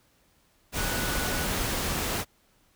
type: tone in noise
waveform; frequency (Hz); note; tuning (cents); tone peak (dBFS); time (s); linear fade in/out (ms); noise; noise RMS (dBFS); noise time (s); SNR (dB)
sine; 1475; F#6; -6; -36; 0.75-1.49; 50; pink; -29; 0.72-2.25; -10
effects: pink hiss -65 dBFS RMS until 2.75 s